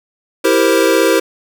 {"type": "chord", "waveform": "square", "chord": "C dominant seventh", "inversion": "first", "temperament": "equal", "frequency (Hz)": [329.6, 392, 466.2, 523.3], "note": ["E4", "G4", "Bb4", "C5"], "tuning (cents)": [0, 0, 0, 0], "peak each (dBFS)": -16, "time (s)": [0.44, 1.2], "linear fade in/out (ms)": 10, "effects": []}